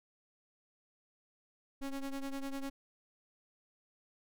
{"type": "ring-modulated tone", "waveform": "square", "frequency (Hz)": 138, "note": "C#3", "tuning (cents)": -7, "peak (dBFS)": -35, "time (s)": [1.81, 2.7], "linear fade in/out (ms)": 10, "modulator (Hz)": 133, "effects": []}